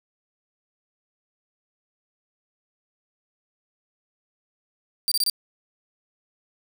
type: tone bursts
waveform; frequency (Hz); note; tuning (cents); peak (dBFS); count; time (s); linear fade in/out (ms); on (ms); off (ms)
sawtooth; 4678; D8; -8; -17; 4; 5.08-5.298; 0; 35; 26
effects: none